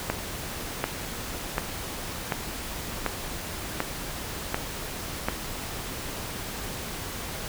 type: click train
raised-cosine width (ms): 0.5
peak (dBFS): -9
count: 8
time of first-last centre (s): 0.1-5.285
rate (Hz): 1.35
effects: pink hiss -35 dBFS RMS until 7.48 s